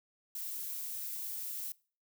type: noise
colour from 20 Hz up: violet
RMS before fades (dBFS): -40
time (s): 0.35-1.72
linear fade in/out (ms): 2
effects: noise-tail reverb RT60 0.4 s tail -23 dB re dry